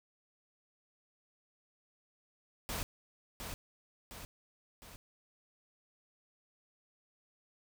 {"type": "noise with echo", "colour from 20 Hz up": "pink", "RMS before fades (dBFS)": -38, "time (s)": [2.69, 2.83], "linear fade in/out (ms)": 0, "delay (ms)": 710, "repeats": 3, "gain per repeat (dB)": -5, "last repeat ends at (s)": 4.96, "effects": []}